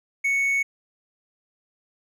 triangle tone, 2217 Hz, C#7, in tune, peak -18 dBFS, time 0.24-0.63 s, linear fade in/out 10 ms, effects none

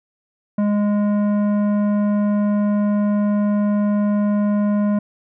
sine tone with tanh clipping, 206.5 Hz, G#3, 10 cents flat, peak -17 dBFS, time 0.58-4.99 s, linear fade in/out 5 ms, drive 12 dB, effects none

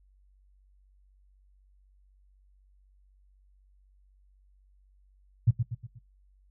sine tone with echo, 117.3 Hz, A#2, 11 cents sharp, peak -16 dBFS, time 5.47-5.51 s, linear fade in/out 10 ms, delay 120 ms, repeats 4, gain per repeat -7 dB, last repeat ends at 5.99 s, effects noise-tail reverb RT60 0.2 s tail -21 dB re dry + added 48 Hz sine -59 dBFS peak until 6.5 s

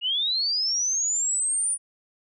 sine linear sweep, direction up, 2814 to 9510 Hz, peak -22 dBFS, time 0.01-1.78 s, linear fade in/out 50 ms, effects none

